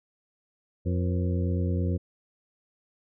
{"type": "harmonic tone with a mistuned harmonic", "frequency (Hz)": 89, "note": "F2", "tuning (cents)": 33, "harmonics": [1, 2, 3, 4, 5, 6], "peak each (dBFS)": [-25, -31, -35, -37, -39, -41], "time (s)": [0.85, 1.98], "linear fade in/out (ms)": 20, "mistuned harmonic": 5, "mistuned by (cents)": 99, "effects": []}